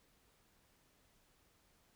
silence, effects pink hiss -72 dBFS RMS until 1.95 s

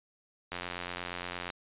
click train, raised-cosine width 0.3 ms, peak -20 dBFS, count 88, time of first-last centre 0.52-1.502 s, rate 88.6 Hz, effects resampled to 8000 Hz

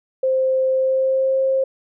sine tone with pitch glide, 523.3 to 531.8 Hz, C5 to C5, 0 to +28 cents, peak -15 dBFS, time 0.23-1.64 s, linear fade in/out 5 ms, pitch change +28 cents, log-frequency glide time 0.69-1.39 s, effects none

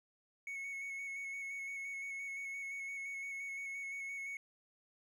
triangle tone with vibrato, 2206 Hz, C#7, 9 cents flat, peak -39 dBFS, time 0.47-4.37 s, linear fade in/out 2 ms, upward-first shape square, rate 5.8 Hz, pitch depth 16 cents each way, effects none

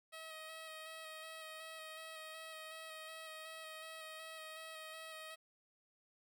10% pulse tone with vibrato, 636 Hz, D#5, 38 cents sharp, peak -40 dBFS, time 0.12-5.36 s, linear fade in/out 20 ms, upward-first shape square, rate 2.7 Hz, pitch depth 16 cents each way, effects none

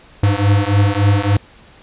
square beating tone pair, 99.5 / 103 Hz, G2 / G#2, +26 / -14 cents, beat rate 3.5 Hz, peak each -15 dBFS, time 0.23-1.37 s, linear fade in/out 5 ms, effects pink hiss -45 dBFS RMS until 1.82 s + resampled to 8000 Hz

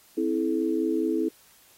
sine tone cluster, 261.4 / 326.2 / 430.6 Hz, C4 / E4 / A4, -1 / -18 / -37 cents, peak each -29 / -25 / -29 dBFS, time 0.17-1.29 s, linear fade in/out 10 ms, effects white hiss -57 dBFS RMS until 1.77 s + AAC 48 kbps

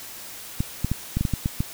clicks, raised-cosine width 5 ms, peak -10 dBFS, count 9, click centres 0.605 / 0.846 / 0.916 / 1.17 / 1.21 / 1.252 / 1.337 / 1.459 / 1.605 s, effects white hiss -39 dBFS RMS until 1.73 s

